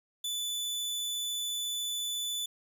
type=tone; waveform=sawtooth; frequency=3486 Hz; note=A7; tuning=17 cents flat; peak=-29 dBFS; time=0.24-2.46 s; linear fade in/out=5 ms; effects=none